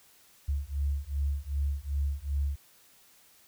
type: beating tone pair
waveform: sine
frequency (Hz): 69.5 / 72.1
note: C#2 / D2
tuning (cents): +5 / -31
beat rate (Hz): 2.6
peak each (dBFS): -31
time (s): 0.48-2.56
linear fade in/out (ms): 10
effects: white hiss -60 dBFS RMS until 3.47 s